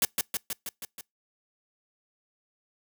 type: noise with echo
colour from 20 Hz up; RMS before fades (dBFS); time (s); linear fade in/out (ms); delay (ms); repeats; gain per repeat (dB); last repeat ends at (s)
white; -23; 0.02-0.05; 2; 160; 6; -3; 1.01
effects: noise-tail reverb RT60 0.2 s tail -26 dB re dry